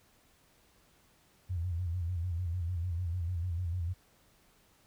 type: tone with vibrato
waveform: sine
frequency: 87.31 Hz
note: F2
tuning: in tune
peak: -31 dBFS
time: 1.49-3.94 s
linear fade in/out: 20 ms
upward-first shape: square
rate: 6.7 Hz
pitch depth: 78 cents each way
effects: pink hiss -66 dBFS RMS until 4.86 s